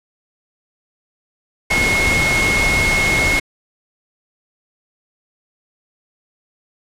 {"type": "tone in noise", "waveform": "sine", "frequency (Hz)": 2170, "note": "C#7", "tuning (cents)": -37, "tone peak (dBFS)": -15, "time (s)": [1.7, 3.4], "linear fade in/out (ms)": 10, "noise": "pink", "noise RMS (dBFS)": -19, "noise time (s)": [1.7, 3.4], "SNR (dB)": 1, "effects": ["low-pass 9000 Hz 12 dB/octave"]}